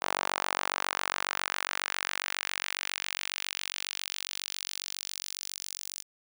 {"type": "tone with high-pass filter sweep", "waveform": "sawtooth", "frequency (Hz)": 47.31, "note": "F#1", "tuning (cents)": 39, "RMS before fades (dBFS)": -35, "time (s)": [0.01, 6.03], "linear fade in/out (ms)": 20, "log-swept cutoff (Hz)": [840, 6200], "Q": 1.3, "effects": []}